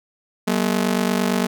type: ring-modulated tone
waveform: sawtooth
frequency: 213.3 Hz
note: G#3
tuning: 46 cents sharp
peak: -11 dBFS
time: 0.47-1.47 s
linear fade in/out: 10 ms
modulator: 24.4 Hz
effects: none